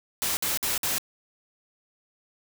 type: noise bursts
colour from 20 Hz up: white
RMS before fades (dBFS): -27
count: 4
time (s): 0.22-0.982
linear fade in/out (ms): 0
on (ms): 150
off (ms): 54
effects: none